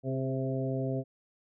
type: harmonic tone with a mistuned harmonic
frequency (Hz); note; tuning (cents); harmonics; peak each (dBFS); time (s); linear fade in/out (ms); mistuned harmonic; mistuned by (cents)
132; C3; +16; 1 / 2 / 3 / 4 / 5; -32 / -35 / -37 / -38 / -39; 0.03-1.04; 50; 3; +25
effects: none